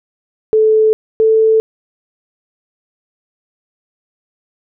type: tone pair in turn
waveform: sine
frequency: 435.8 / 441.6 Hz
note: A4 / A4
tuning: -17 / +6 cents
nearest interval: unison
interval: 23 cents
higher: second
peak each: -7 dBFS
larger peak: neither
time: 0.53-0.93 / 1.2-1.6 s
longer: neither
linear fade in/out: 0 ms
effects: none